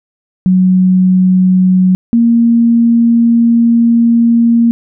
sine tone pair in turn, 185 / 233.1 Hz, F#3 / A#3, 0 / 0 cents, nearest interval major third, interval 400 cents, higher second, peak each -5 dBFS, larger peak neither, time 0.46-1.95 / 2.13-4.71 s, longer second, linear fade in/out 0 ms, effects none

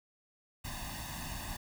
pink noise with comb filter, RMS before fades -41 dBFS, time 0.64-1.57 s, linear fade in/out 10 ms, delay 1.1 ms, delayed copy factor +0.95, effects none

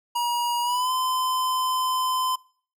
square tone with pitch glide, 956 to 1024.6 Hz, A#5 to C6, +43 to -37 cents, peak -23 dBFS, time 0.15-2.36 s, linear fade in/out 10 ms, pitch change +120 cents, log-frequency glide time 0.62-0.91 s, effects noise-tail reverb RT60 0.5 s tail -24 dB re dry

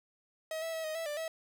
45% pulse tone with pitch steps, 636 / 654 / 645 / 625 / 656 / 591 / 647 Hz, D#5 / E5 / E5 / D#5 / E5 / D5 / E5, +38 / -14 / -38 / +8 / -9 / +11 / -32 cents, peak -35 dBFS, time 0.51-1.28 s, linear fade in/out 2 ms, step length 110 ms, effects none

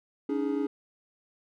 triangle chord, C# suspended second, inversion none, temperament equal with one note detuned, 283 / 311.1 / 415.3 Hz, C#4 / D#4 / G#4, +36 / 0 / 0 cents, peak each -27 / -31 / -30 dBFS, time 0.29-0.67 s, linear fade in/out 5 ms, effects none

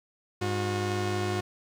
sawtooth tone pair together, 101.4 / 361.3 Hz, G#2 / F#4, -41 / -41 cents, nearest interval octave + minor seventh, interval 2200 cents, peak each -26 dBFS, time 0.41-1.41 s, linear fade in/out 10 ms, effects low-pass 8000 Hz 12 dB/octave + 10-bit

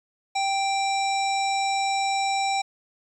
harmonic tone, 784 Hz, G5, in tune, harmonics 1 / 3 / 5 / 7 / 9 / 10, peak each -23 / -30 / -33 / -36 / -40 / -38 dBFS, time 0.35-2.62 s, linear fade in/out 10 ms, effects 10-bit

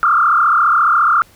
sine tone with frequency modulation, 1291 Hz, E6, 37 cents flat, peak -9 dBFS, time 0.03-1.22 s, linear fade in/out 0 ms, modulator 34.5 Hz, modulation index 3.7, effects pink hiss -48 dBFS RMS until 1.35 s

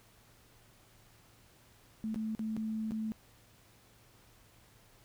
sine tone with dropouts, 219.1 Hz, A3, 7 cents flat, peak -33 dBFS, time 2.04-3.12 s, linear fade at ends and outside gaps 0 ms, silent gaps 2.144-2.159 / 2.35-2.393 / 2.566-2.574 / 2.909-2.919 s, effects added 112 Hz sine -67 dBFS peak until 5.04 s + pink hiss -63 dBFS RMS until 5.04 s

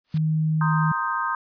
white noise with exponential growth, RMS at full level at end -36 dBFS, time 0.04-0.18 s, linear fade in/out 5 ms, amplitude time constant 29 ms
sine tone, 156.8 Hz, D#3, 14 cents sharp, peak -19 dBFS, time 0.14-0.92 s, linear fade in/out 5 ms
sine chord, C minor seventh, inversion third, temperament equal, 932.3 / 1046.5 / 1244.5 / 1568 Hz, Bb5 / C6 / Eb6 / G6, 0 / 0 / 0 / 0 cents, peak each -29 / -28 / -27 / -29 dBFS, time 0.61-1.35 s, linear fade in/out 2 ms
effects resampled to 11025 Hz

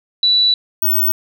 sine tone pair in turn, 3951 / 15804 Hz, B7 / B9, 0 / 0 cents, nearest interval 2 octaves, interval 2400 cents, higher second, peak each -10 / -12 dBFS, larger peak first, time 0.23-0.54 / 0.82-1.12 s, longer first, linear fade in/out 2 ms, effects none

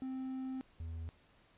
triangle tone pair in turn, 261.5 / 81.89 Hz, C4 / E2, -1 / -11 cents, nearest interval octave + minor sixth, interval 2010 cents, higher first, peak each -36 / -38 dBFS, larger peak first, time 0.02-0.61 / 0.8-1.09 s, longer first, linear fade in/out 0 ms, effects pink hiss -67 dBFS RMS until 1.57 s + resampled to 8000 Hz

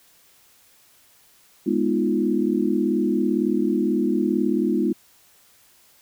sine chord, F half-diminished seventh, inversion first, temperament equal, 207.7 / 246.9 / 311.1 / 349.2 Hz, Ab3 / Cb4 / Eb4 / F4, 0 / 0 / 0 / 0 cents, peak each -24 dBFS, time 1.66-4.93 s, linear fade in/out 10 ms, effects white hiss -56 dBFS RMS until 6.01 s

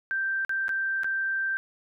sine tone with dropouts, 1568 Hz, G6, in tune, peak -25 dBFS, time 0.11-1.57 s, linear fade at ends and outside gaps 0 ms, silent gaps 0.449-0.494 / 0.682-0.692 / 1.034-1.044 s, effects none

